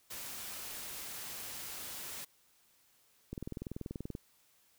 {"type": "noise", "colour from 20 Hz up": "white", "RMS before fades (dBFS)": -44, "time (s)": [0.1, 2.25], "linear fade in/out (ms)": 10}
{"type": "click train", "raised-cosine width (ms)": 3, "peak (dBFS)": -27, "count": 18, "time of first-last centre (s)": [3.33, 4.151], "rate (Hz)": 20.7}
{"effects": ["white hiss -69 dBFS RMS until 4.78 s"]}